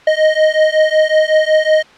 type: beating tone pair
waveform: square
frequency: 620 / 625.4 Hz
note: D#5 / D#5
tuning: -6 / +9 cents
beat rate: 5.4 Hz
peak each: -13 dBFS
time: 0.07-1.83 s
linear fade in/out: 5 ms
effects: white hiss -42 dBFS RMS until 1.97 s + low-pass 3000 Hz 12 dB/octave